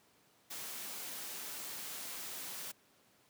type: noise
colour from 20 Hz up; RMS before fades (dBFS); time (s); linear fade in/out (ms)
white; -44; 0.5-2.72; 10
effects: pink hiss -68 dBFS RMS until 3.29 s + high-pass 150 Hz 12 dB/octave